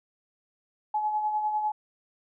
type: tone with tremolo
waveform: sine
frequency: 850 Hz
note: G#5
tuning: 40 cents sharp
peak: -23 dBFS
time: 0.94-1.72 s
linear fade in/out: 5 ms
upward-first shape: sine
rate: 10 Hz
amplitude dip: 45%
effects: none